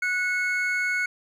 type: tone pair together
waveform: triangle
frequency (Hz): 1472 / 2192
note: F#6 / C#7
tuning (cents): -9 / -20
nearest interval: perfect fifth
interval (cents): 689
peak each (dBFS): -24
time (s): 0.02-1.06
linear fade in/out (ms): 5
effects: none